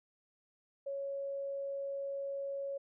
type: tone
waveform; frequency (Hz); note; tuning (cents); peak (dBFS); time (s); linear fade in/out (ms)
sine; 554.4; C#5; 0; -36; 0.86-2.78; 10
effects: none